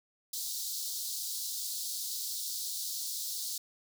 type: high-pass noise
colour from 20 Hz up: pink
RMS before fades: -37 dBFS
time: 0.33-3.58 s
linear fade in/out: 5 ms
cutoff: 3900 Hz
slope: 48 dB/octave
effects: none